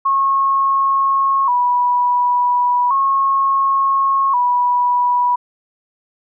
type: tone with vibrato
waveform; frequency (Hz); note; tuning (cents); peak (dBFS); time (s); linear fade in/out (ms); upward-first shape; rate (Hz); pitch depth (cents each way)
sine; 1033; C6; -22; -12; 0.05-5.36; 10; square; 0.35; 93
effects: none